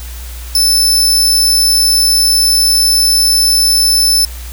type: tone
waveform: sawtooth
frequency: 5274 Hz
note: E8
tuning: in tune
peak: -5 dBFS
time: 0.55-4.25 s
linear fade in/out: 2 ms
effects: added 60 Hz sine -24 dBFS peak until 4.52 s + white hiss -33 dBFS RMS until 4.52 s